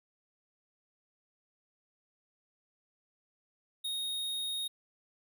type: tone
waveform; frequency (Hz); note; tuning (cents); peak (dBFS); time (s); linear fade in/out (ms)
square; 3729; A#7; 0; -34; 3.84-4.68; 10
effects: none